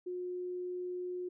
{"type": "tone", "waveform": "sine", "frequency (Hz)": 360.3, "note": "F#4", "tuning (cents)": -46, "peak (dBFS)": -36, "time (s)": [0.06, 1.29], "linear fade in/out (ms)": 10, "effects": []}